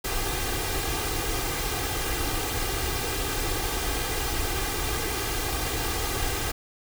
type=noise with comb filter; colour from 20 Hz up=pink; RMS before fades=-28 dBFS; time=0.04-6.52 s; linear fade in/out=10 ms; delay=2.5 ms; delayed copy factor=+0.7; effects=none